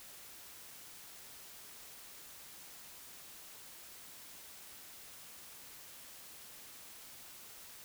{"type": "silence", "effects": ["white hiss -53 dBFS RMS until 7.84 s"]}